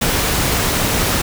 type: noise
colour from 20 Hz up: pink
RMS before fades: -17 dBFS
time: 0.01-1.22 s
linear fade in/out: 10 ms
effects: none